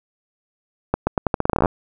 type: accelerating click train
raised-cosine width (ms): 1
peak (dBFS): -3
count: 16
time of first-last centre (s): 0.94-1.658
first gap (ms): 130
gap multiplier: 0.83
effects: none